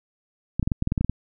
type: clicks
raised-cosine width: 5 ms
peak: -10 dBFS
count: 11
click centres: 0.596 / 0.628 / 0.675 / 0.718 / 0.824 / 0.874 / 0.921 / 0.978 / 1.01 / 1.046 / 1.096 s
effects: none